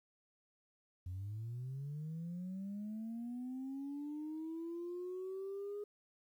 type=linear sweep; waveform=sine; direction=up; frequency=87.31 to 415.3 Hz; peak=-39 dBFS; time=1.06-5.84 s; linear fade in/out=5 ms; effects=tanh soft clip ceiling -38 dBFS + 12-bit